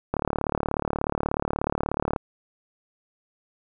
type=click train; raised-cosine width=1 ms; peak=-10 dBFS; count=75; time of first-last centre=0.14-2.162 s; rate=36.6 Hz; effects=none